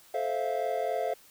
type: chord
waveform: triangle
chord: F major seventh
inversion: first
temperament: just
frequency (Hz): 436.5 / 523.8 / 654.8 / 698.5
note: A4 / C5 / E5 / F5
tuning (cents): -14 / +2 / -12 / 0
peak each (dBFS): -33 / -32 / -31 / -30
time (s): 0.14-1.14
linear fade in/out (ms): 5
effects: white hiss -57 dBFS RMS until 1.3 s